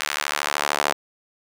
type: tone with high-pass filter sweep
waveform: sawtooth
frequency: 73.1 Hz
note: D2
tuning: 7 cents flat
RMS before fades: -25 dBFS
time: 0-0.93 s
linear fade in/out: 0 ms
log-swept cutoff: 1700 to 720 Hz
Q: 0.98
effects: low-pass 12000 Hz 12 dB/octave